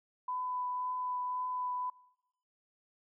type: tone with vibrato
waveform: sine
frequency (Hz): 1000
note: B5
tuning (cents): +21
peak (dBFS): -33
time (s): 0.28-1.9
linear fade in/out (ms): 5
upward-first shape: triangle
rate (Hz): 1.9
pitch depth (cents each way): 11
effects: noise-tail reverb RT60 1.0 s tail -25 dB re dry